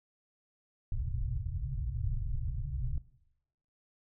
pink low-pass noise, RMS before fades -34 dBFS, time 0.92-2.98 s, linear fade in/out 2 ms, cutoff 140 Hz, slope 96 dB/octave, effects noise-tail reverb RT60 0.8 s tail -18 dB re dry

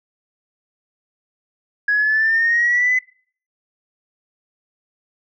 sine exponential sweep, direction up, 1661.2 to 2028 Hz, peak -13 dBFS, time 1.88-2.99 s, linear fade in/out 5 ms, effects noise-tail reverb RT60 0.5 s tail -24 dB re dry + tanh soft clip ceiling -9 dBFS

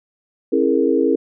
sine chord, A# half-diminished seventh, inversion first, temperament equal with one note detuned, 270.7 / 329.6 / 415.3 / 466.2 Hz, C#4 / E4 / G#4 / A#4, -41 / 0 / 0 / 0 cents, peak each -19 dBFS, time 0.52-1.16 s, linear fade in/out 10 ms, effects none

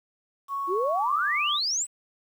sine tone with pitch glide, 1108.7 to 1181.4 Hz, C#6 to D6, 0 to +10 cents, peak -27 dBFS, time 0.48-1.6 s, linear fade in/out 50 ms, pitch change +110 cents, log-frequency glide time 0.92-1.11 s
sine exponential sweep, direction up, 330.7 to 8372 Hz, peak -24 dBFS, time 0.67-1.87 s, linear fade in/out 50 ms
effects 9-bit

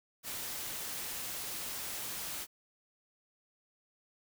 white noise, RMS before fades -40 dBFS, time 0.23-2.47 s, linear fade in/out 50 ms, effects none

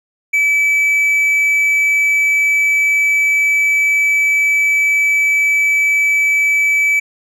triangle tone, 2301 Hz, D7, 36 cents flat, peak -9 dBFS, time 0.33-7 s, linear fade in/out 10 ms, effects none

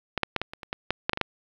clicks, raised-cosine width 0.3 ms, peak -9 / -6 / -8 / -12 / -21 / -22 / -13 / -7 / -6 / -9 / -13 / -6 dBFS, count 12, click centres 0.177 / 0.233 / 0.363 / 0.416 / 0.535 / 0.632 / 0.729 / 0.906 / 1.095 / 1.133 / 1.174 / 1.213 s, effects low-pass 5000 Hz 12 dB/octave + 8-bit

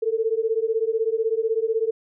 sine beating tone pair, 440 / 456 Hz, A4 / A#4, 0 / -38 cents, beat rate 16 Hz, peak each -23 dBFS, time 0.02-1.91 s, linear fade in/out 10 ms, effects none

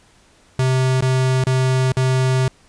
square tone with dropouts, 130 Hz, C3, 11 cents flat, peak -15 dBFS, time 0.59-2.48 s, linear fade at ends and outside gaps 2 ms, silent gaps 1.008-1.023 / 1.44-1.468 / 1.921-1.969 s, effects pink hiss -53 dBFS RMS until 2.68 s + resampled to 22050 Hz

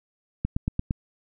click train, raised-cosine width 5 ms, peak -12 dBFS, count 5, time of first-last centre 0.45-0.909 s, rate 8.72 Hz, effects none

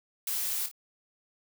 blue noise with echo, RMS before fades -32 dBFS, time 0.27-0.66 s, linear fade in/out 2 ms, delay 27 ms, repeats 2, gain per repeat -8 dB, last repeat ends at 0.714 s, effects none

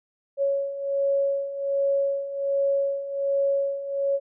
sine beating tone pair, 554.4 / 555.7 Hz, C#5 / C#5, 0 / +4 cents, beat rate 1.3 Hz, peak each -28 / -23 dBFS, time 0.37-4.2 s, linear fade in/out 50 ms, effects none

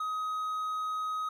triangle tone, 1261 Hz, D#6, 23 cents sharp, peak -29 dBFS, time 0-1.29 s, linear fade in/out 5 ms, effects none

